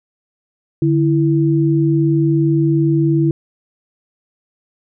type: tone pair together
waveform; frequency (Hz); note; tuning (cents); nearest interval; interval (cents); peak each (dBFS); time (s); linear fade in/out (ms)
sine; 146.83 / 329.6; D3 / E4; 0 / 0; octave + major second; 1400; -14; 0.82-3.31; 2
effects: none